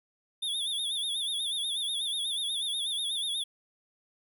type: tone with vibrato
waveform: square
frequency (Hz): 3520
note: A7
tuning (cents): 0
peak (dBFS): -30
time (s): 0.42-3.44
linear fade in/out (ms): 10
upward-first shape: sine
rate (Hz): 8.2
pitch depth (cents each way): 100
effects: none